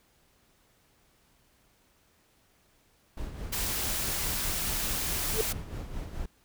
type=noise with tremolo; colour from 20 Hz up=brown; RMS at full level=-35 dBFS; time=3.17-6.26 s; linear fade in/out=5 ms; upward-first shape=sine; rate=4.7 Hz; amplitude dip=50%
type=noise; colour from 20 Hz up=white; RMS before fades=-32 dBFS; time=3.52-5.53 s; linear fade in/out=10 ms
type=tone with exponential growth; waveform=sine; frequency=440.6 Hz; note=A4; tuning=2 cents sharp; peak=-21 dBFS; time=5.3-5.41 s; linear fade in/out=2 ms; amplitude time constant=23 ms
effects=pink hiss -66 dBFS RMS until 6.44 s